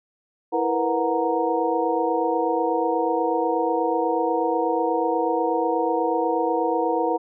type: tone cluster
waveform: sine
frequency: 328.5 / 467 / 495.2 / 732 / 931 Hz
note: E4 / A#4 / B4 / F#5 / A#5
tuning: -6 / +3 / +5 / -19 / -2 cents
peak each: -26 dBFS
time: 0.52-7.18 s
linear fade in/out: 20 ms
effects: none